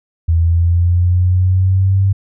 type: linear sweep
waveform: sine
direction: up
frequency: 82.1 to 98 Hz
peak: -9 dBFS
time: 0.28-2.13 s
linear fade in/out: 10 ms
effects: none